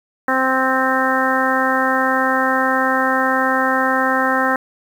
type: harmonic tone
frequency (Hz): 261.6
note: C4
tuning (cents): 0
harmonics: 1 / 2 / 3 / 4 / 5 / 6 / 7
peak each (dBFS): -22 / -22 / -22 / -22 / -22 / -22 / -22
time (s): 0.28-4.56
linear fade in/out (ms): 2
effects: 7-bit